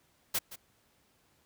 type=noise with echo; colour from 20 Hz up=white; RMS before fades=-30 dBFS; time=0.34-0.39 s; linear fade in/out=10 ms; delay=170 ms; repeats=1; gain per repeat=-15 dB; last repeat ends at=0.56 s; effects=pink hiss -69 dBFS RMS until 1.45 s + high-pass 60 Hz 12 dB/octave